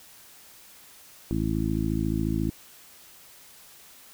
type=harmonic tone; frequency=54.2 Hz; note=A1; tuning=25 cents flat; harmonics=1 / 2 / 3 / 4 / 5 / 6; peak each=-31 / -31 / -31 / -31 / -31 / -31 dBFS; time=1.31-2.5 s; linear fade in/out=0 ms; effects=white hiss -51 dBFS RMS until 4.13 s